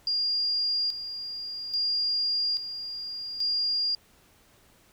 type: tone with tremolo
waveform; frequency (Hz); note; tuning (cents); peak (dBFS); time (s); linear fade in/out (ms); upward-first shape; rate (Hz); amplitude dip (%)
sine; 4814; D8; +42; -24; 0.07-3.95; 2; square; 0.6; 65
effects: pink hiss -60 dBFS RMS until 4.92 s